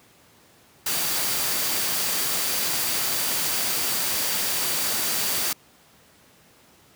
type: tone in noise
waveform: sine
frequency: 4655 Hz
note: D8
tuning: 16 cents flat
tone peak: -35 dBFS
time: 0.86-5.53 s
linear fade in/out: 5 ms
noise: white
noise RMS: -25 dBFS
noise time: 0.86-5.53 s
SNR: -13 dB
effects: pink hiss -55 dBFS RMS until 6.95 s + high-pass 100 Hz 12 dB/octave